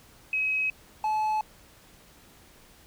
sine / triangle tone pair in turn, 2547 / 861.3 Hz, D#7 / A5, +40 / -37 cents, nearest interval octave + perfect fifth, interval 1877 cents, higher first, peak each -24 / -22 dBFS, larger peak second, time 0.33-0.7 / 1.04-1.41 s, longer neither, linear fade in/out 2 ms, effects pink hiss -55 dBFS RMS until 2.86 s

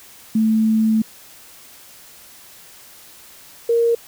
sine tone pair in turn, 220 / 466.2 Hz, A3 / A#4, 0 / 0 cents, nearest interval octave + minor second, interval 1300 cents, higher second, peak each -13 dBFS, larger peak neither, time 0.35-1.02 / 3.69-3.95 s, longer first, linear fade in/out 5 ms, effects white hiss -44 dBFS RMS until 4.07 s

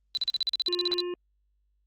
sine tone bursts, 3996 Hz, B7, 20 cents sharp, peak -23 dBFS, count 14, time 0.15-1.004 s, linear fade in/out 0 ms, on 22 ms, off 42 ms
harmonic tone, 354.5 Hz, F4, 26 cents sharp, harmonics 1 / 3 / 5 / 7 / 8, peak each -30 / -45 / -53 / -51 / -49 dBFS, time 0.68-1.14 s, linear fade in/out 2 ms
clicks, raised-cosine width 0.3 ms, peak -22 dBFS, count 2, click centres 0.914 / 0.932 s
effects added 50 Hz sine -68 dBFS peak until 1.86 s + Opus 32 kbps

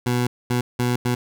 20% pulse tone bursts at uneven times, 122.8 Hz, B2, 9 cents flat, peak -14 dBFS, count 4, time 0.06-0.27 / 0.5-0.61 / 0.79-0.96 / 1.05-1.15 s, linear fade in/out 5 ms, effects none

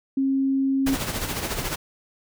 sine tone, 270 Hz, C#4, 45 cents flat, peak -19 dBFS, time 0.17-0.95 s, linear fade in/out 5 ms
pink noise with tremolo, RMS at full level -26 dBFS, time 0.86-1.76 s, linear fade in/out 10 ms, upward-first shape sine, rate 14 Hz, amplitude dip 55%
effects none

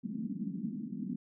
white band-pass noise, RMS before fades -38 dBFS, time 0.03-1.16 s, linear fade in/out 10 ms, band 180 to 250 Hz, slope 48 dB/octave, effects none

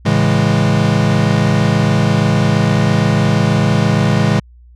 square chord, A major seventh, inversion none, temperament equal, 110 / 138.59 / 164.81 / 207.7 Hz, A2 / C#3 / E3 / G#3, 0 / 0 / 0 / 0 cents, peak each -17 dBFS, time 0.05-4.4 s, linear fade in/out 10 ms, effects added 60 Hz sine -39 dBFS peak until 4.75 s + low-pass 6000 Hz 12 dB/octave

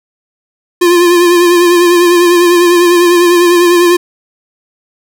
square tone with vibrato, 349.2 Hz, F4, in tune, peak -5 dBFS, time 0.81-3.97 s, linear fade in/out 10 ms, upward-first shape triangle, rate 10 Hz, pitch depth 45 cents each way, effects none

